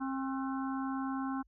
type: harmonic tone with a mistuned harmonic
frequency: 267.1 Hz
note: C4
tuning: 36 cents sharp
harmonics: 1 / 3 / 4 / 5 / 6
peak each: -34 / -42 / -42 / -46 / -49 dBFS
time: 0-1.43 s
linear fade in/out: 20 ms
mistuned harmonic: 6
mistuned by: -97 cents
effects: added 50 Hz sine -64 dBFS peak until 1.47 s